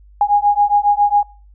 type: beating tone pair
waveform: sine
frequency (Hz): 818 / 825.3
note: G#5 / G#5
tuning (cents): -26 / -11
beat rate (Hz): 7.3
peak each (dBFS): -14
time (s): 0.21-1.23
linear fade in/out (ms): 2
effects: noise-tail reverb RT60 0.4 s tail -23 dB re dry + added 50 Hz sine -42 dBFS peak until 1.54 s